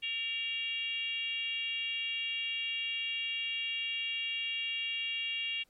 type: tone with frequency modulation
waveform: sine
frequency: 2794 Hz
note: F7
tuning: in tune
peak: -32 dBFS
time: 0.02-5.64 s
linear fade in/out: 20 ms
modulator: 493 Hz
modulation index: 0.93
effects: pink hiss -71 dBFS RMS until 5.69 s + MP3 64 kbps